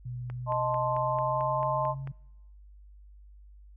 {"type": "tone with pitch glide", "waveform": "sine", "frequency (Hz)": [123.47, 135.42], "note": ["B2", "C#3"], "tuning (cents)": [0, -40], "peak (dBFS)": -34, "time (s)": [0.05, 2.12], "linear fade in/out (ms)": 10, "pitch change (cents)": 160, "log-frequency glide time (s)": [0.31, 1.69]}
{"type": "click train", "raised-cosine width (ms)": 0.5, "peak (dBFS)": -29, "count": 9, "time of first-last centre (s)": [0.3, 2.074], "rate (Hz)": 4.51}
{"type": "chord", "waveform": "sine", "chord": "A diminished", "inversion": "second", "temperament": "equal", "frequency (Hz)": [622.3, 880, 1046.5], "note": ["Eb5", "A5", "C6"], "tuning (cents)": [0, 0, 0], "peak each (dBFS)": [-30, -31, -30], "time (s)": [0.46, 1.95], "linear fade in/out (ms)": 50}
{"effects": ["noise-tail reverb RT60 1.0 s tail -26 dB re dry", "added 50 Hz sine -49 dBFS peak until 3.76 s"]}